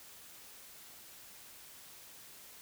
silence, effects white hiss -54 dBFS RMS until 2.61 s

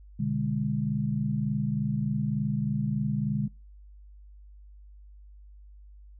sine chord, G# diminished, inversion first, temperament equal with one note detuned, 123.47 / 146.83 / 205.6 Hz, B2 / D3 / G#3, 0 / 0 / -17 cents, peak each -32 / -29 / -29 dBFS, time 0.19-3.48 s, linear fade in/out 10 ms, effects noise-tail reverb RT60 0.3 s tail -25 dB re dry + added 50 Hz sine -47 dBFS peak until 6.19 s

